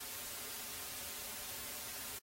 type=noise with comb filter; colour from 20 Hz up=white; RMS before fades=-45 dBFS; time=0-2.19 s; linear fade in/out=10 ms; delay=6.1 ms; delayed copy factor=-0.7; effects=AAC 48 kbps